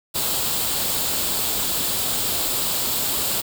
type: noise with comb filter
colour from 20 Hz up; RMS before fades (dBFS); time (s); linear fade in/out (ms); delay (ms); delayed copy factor
white; -23; 0.14-3.42; 20; 0.25; +0.5
effects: none